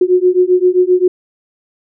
sine beating tone pair, 360 / 367.6 Hz, F#4 / F#4, -47 / -11 cents, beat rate 7.6 Hz, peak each -11 dBFS, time 0.01-1.08 s, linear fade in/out 5 ms, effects none

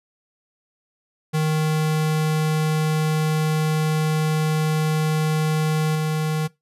square tone with level steps, 155.56 Hz, D#3, in tune, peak -19 / -21 dBFS, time 1.33-6.48 s, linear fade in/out 20 ms, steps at 5.95 s, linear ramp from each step 5 ms, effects noise-tail reverb RT60 0.2 s tail -21 dB re dry + resampled to 32000 Hz

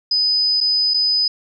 sine tone with dropouts, 5000 Hz, D#8, 8 cents sharp, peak -14 dBFS, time 0.11-1.28 s, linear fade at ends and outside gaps 5 ms, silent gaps 0.605-0.61 / 0.938-0.942 s, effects none

